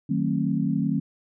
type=chord; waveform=sine; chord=D# diminished seventh; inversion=none; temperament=just; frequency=155.56 / 186.68 / 224 / 268.8 Hz; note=D#3 / F#3 / A3 / C4; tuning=0 / +16 / +31 / +47 cents; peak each=-27 dBFS; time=0.09-1 s; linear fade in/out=10 ms; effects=none